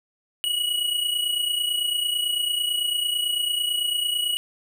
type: tone pair together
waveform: square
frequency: 2911 / 2940 Hz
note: F#7 / F#7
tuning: -29 / -12 cents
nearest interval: unison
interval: 17 cents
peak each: -24 / -29 dBFS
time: 0.44-4.37 s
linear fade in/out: 0 ms
effects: none